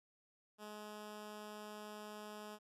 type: tone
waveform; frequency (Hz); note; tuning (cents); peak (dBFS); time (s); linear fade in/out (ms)
10% pulse; 210.9; G#3; +27; -40; 0.58-2.59; 50
effects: resampled to 32000 Hz